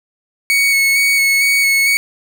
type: tone with vibrato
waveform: 40% pulse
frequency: 2217 Hz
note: C#7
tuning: in tune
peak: -10 dBFS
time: 0.5-1.97 s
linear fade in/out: 0 ms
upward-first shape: square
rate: 2.2 Hz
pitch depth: 14 cents each way
effects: none